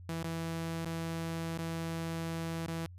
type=tone with dropouts; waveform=sawtooth; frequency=164.81 Hz; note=E3; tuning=in tune; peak=-31 dBFS; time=0.09-2.86 s; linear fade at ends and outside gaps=0 ms; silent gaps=0.227-0.244 / 0.848-0.858 / 1.577-1.587 / 2.662-2.682 s; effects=added 89 Hz sine -47 dBFS peak until 2.98 s + resampled to 32000 Hz